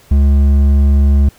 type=tone with hard clipping; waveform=triangle; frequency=70.3 Hz; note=C#2; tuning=25 cents sharp; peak=-8 dBFS; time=0.11-1.29 s; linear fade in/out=5 ms; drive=10 dB; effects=pink hiss -46 dBFS RMS until 1.38 s